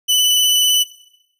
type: tone with vibrato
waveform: sawtooth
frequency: 2989 Hz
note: F#7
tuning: 17 cents sharp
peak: -9 dBFS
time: 0.08-0.84 s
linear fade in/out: 20 ms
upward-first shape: sine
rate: 16 Hz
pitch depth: 14 cents each way
effects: noise-tail reverb RT60 0.9 s tail -21 dB re dry